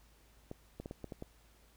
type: clicks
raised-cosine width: 2 ms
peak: -29 dBFS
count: 7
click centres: 0.514 / 0.8 / 0.859 / 0.911 / 1.043 / 1.122 / 1.224 s
effects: added 54 Hz sine -64 dBFS peak until 1.76 s + pink hiss -67 dBFS RMS until 1.76 s